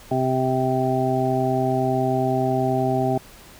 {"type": "harmonic tone", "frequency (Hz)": 129.9, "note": "C3", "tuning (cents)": -12, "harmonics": [1, 2, 3, 5, 6], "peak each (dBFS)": [-25, -25, -25, -25, -25], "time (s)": [0.11, 3.18], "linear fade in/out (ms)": 5, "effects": ["pink hiss -46 dBFS RMS until 3.59 s"]}